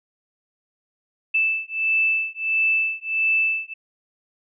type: beating tone pair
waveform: sine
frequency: 2637 / 2638.5 Hz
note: E7 / E7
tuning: 0 / +1 cents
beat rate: 1.5 Hz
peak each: -22 / -22 dBFS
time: 1.34-3.74 s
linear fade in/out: 10 ms
effects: none